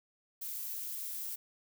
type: noise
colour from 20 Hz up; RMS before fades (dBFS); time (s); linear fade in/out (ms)
violet; -40; 0.41-1.36; 10
effects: none